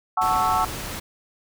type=chord; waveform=sine; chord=F# minor seventh; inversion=none; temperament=equal; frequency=740 / 880 / 1108.7 / 1318.5 Hz; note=F#5 / A5 / C#6 / E6; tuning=0 / 0 / 0 / 0 cents; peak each=-24 dBFS; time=0.17-0.65 s; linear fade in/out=5 ms
type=noise; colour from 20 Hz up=pink; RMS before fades=-32 dBFS; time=0.21-1 s; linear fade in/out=10 ms
effects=none